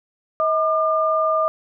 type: tone pair together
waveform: sine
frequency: 635.7 / 1203 Hz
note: D#5 / D6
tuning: +37 / +41 cents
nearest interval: major seventh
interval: 1104 cents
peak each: -19 dBFS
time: 0.4-1.48 s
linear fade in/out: 0 ms
effects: none